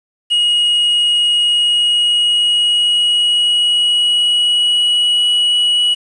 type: tone with pitch glide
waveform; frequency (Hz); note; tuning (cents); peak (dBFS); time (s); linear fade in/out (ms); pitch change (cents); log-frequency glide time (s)
triangle; 2889 to 2926; F#7 to F#7; -42 to -20; -9; 0.3-5.95; 20; +22; 1.48-5.39
effects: resampled to 24000 Hz + 7-bit